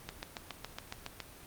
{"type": "click train", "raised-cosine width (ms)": 0.2, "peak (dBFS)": -21, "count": 9, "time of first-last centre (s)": [0.09, 1.203], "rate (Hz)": 7.19, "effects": ["pink hiss -52 dBFS RMS until 1.46 s", "Opus 24 kbps"]}